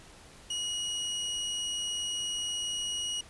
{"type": "tone", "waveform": "sawtooth", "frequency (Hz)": 2900, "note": "F#7", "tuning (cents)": -35, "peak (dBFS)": -28, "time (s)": [0.5, 3.21], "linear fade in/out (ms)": 5, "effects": ["pink hiss -53 dBFS RMS until 3.29 s", "resampled to 24000 Hz"]}